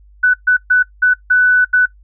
sine tone bursts at uneven times, 1493 Hz, F#6, 15 cents sharp, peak -7 dBFS, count 6, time 0.23-0.34 / 0.47-0.57 / 0.7-0.83 / 1.02-1.14 / 1.3-1.65 / 1.73-1.86 s, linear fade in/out 10 ms, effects noise-tail reverb RT60 0.1 s tail -19 dB re dry + added 50 Hz sine -42 dBFS peak until 2.03 s

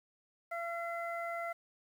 harmonic tone, 680 Hz, F5, 46 cents flat, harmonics 1 / 2 / 3, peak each -38 / -42 / -43 dBFS, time 0.51-1.53 s, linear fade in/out 10 ms, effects 10-bit

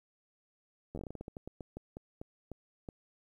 slowing click train, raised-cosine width 2 ms, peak -29 dBFS, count 19, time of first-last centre 0.95-2.888 s, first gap 11 ms, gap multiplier 1.23, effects 11-bit

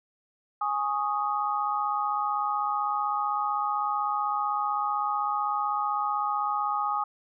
sine chord, Ab suspended fourth, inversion none, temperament equal, 830.6 / 1108.7 / 1244.5 Hz, Ab5 / Db6 / Eb6, 0 / 0 / 0 cents, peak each -29 / -33 / -28 dBFS, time 0.61-7.04 s, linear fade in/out 5 ms, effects none

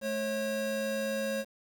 square tone pair together, 215.9 / 544 Hz, A3 / C#5, -33 / -33 cents, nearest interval octave + major third, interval 1600 cents, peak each -37 / -32 dBFS, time 0.01-1.45 s, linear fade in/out 50 ms, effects 9-bit

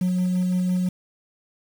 sine tone with tremolo, 182 Hz, F#3, 28 cents flat, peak -16 dBFS, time 0.01-0.89 s, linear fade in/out 5 ms, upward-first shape sine, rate 5.9 Hz, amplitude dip 25%, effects tanh soft clip ceiling -18 dBFS + 7-bit

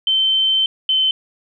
sine tone pair in turn, 3093 / 3070 Hz, G7 / G7, -24 / -37 cents, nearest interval unison, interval 13 cents, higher first, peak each -13 dBFS, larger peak neither, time 0.07-0.66 / 0.89-1.11 s, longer first, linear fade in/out 2 ms, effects none

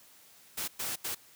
white noise bursts at uneven times, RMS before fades -35 dBFS, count 3, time 0.57-0.68 / 0.79-0.96 / 1.04-1.15 s, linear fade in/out 10 ms, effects white hiss -58 dBFS RMS until 1.35 s + high-pass 60 Hz 12 dB/octave

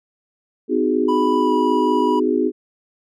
sine chord, Ab dominant seventh, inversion first, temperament equal with one note detuned, 255.2 / 311.1 / 370 / 415.3 Hz, C4 / Eb4 / Gb4 / Ab4, -43 / 0 / 0 / 0 cents, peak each -21 dBFS, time 0.68-2.52 s, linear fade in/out 50 ms
triangle tone with pitch glide, 987.8 to 975.3 Hz, B5 to B5, 0 to -22 cents, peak -18 dBFS, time 1.08-2.2 s, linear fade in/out 10 ms, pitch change -22 cents, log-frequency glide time 1.41-1.53 s
effects none

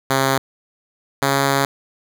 5% pulse tone pair in turn, 134.8 / 138.11 Hz, C#3 / C#3, -48 / -6 cents, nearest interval unison, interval 42 cents, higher second, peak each -4 dBFS, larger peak neither, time 0.1-0.38 / 1.22-1.65 s, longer second, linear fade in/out 2 ms, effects none

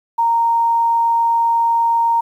sine tone, 927 Hz, A#5, 10 cents flat, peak -12 dBFS, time 0.18-2.21 s, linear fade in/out 10 ms, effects 8-bit

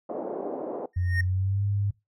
pink band-pass noise, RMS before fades -33 dBFS, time 0.09-0.86 s, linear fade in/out 5 ms, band 300 to 690 Hz, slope 24 dB/octave
triangle tone with exponential growth, 1849 Hz, A#6, 15 cents flat, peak -21 dBFS, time 0.93-1.21 s, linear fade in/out 5 ms, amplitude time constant 59 ms
sine tone with pitch glide, 89.4 to 100.93 Hz, F2 to G#2, +41 to -49 cents, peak -23 dBFS, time 0.96-1.91 s, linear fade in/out 10 ms, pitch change +210 cents, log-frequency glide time 1.17-1.64 s
effects noise-tail reverb RT60 0.2 s tail -21 dB re dry

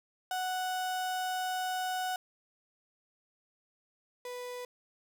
35% pulse tone pair in turn, 740 / 493.9 Hz, F#5 / B4, 0 / 0 cents, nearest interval perfect fifth, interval 700 cents, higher first, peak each -30 / -37 dBFS, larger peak first, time 0.31-2.16 / 4.25-4.65 s, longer first, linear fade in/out 2 ms, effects none

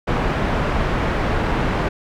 pink low-pass noise, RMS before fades -20 dBFS, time 0.07-1.89 s, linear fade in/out 10 ms, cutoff 1800 Hz, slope 12 dB/octave, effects none

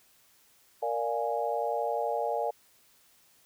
sine chord, Bb dominant seventh, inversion none, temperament equal, 466.2 / 587.3 / 698.5 / 830.6 Hz, Bb4 / D5 / F5 / Ab5, 0 / 0 / 0 / 0 cents, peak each -33 dBFS, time 0.82-2.51 s, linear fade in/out 10 ms, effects white hiss -63 dBFS RMS until 3.45 s

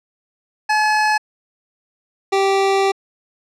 25% pulse tone pair in turn, 854 / 390.4 Hz, G#5 / G4, +48 / -7 cents, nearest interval octave + major second, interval 1355 cents, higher first, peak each -10 dBFS, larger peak neither, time 0.69-1.18 / 2.32-2.92 s, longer second, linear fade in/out 10 ms, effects low-pass 6000 Hz 12 dB/octave

